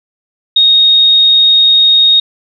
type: tone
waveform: sine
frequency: 3729 Hz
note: A#7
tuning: in tune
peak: -4 dBFS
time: 0.56-2.2 s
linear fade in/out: 5 ms
effects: none